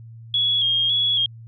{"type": "tone with vibrato", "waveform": "sine", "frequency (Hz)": 3300, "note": "G#7", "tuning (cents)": -12, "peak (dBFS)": -17, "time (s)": [0.34, 1.26], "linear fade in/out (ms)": 2, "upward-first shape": "square", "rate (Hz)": 1.8, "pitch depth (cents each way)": 35, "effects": ["added 114 Hz sine -38 dBFS peak until 1.47 s"]}